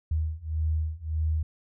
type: beating tone pair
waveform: sine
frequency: 77.78 / 79.48 Hz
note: D#2 / D#2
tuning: 0 / +37 cents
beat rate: 1.7 Hz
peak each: -29 / -28 dBFS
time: 0.11-1.43 s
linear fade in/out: 5 ms
effects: none